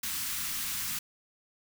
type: band-stop noise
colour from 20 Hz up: white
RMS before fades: -34 dBFS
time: 0.03-0.99 s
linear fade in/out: 5 ms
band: 260 to 1100 Hz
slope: 24 dB/octave
effects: none